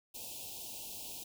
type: band-stop noise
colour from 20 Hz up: white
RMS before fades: -45 dBFS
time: 0.14-1.24 s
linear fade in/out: 10 ms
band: 950 to 2500 Hz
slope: 96 dB/octave
effects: none